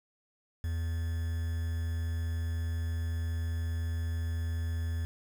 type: tone with quantisation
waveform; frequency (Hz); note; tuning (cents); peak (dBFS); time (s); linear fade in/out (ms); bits
triangle; 82.8; E2; +8; -28; 0.64-5.05; 0; 8
effects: none